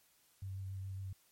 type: tone with vibrato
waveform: sine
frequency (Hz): 96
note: G2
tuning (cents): -36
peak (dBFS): -40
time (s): 0.42-1.13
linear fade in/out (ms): 5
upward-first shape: sine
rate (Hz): 7.2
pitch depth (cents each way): 17
effects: white hiss -70 dBFS RMS until 1.31 s + MP3 64 kbps